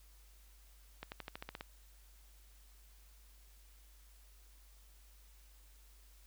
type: accelerating click train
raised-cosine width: 0.3 ms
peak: -27 dBFS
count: 9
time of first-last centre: 1.03-1.609 s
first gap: 89 ms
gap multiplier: 0.94
effects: added 50 Hz sine -59 dBFS peak until 6.26 s + white hiss -67 dBFS RMS until 6.26 s